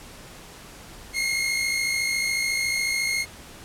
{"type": "tone pair together", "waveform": "sawtooth", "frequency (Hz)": [2100, 2154], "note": ["C7", "C7"], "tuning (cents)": [6, 50], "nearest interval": "unison", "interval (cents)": 44, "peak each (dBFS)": [-27, -20], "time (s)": [1.13, 3.26], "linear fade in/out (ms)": 50, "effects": ["pink hiss -44 dBFS RMS until 3.64 s", "low-pass 12000 Hz 12 dB/octave"]}